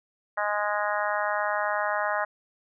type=harmonic tone; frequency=207.7 Hz; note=G#3; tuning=in tune; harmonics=3 / 4 / 5 / 6 / 7 / 8 / 9; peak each=-30 / -31 / -32 / -33 / -33 / -34 / -35 dBFS; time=0.37-2.25 s; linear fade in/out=10 ms; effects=none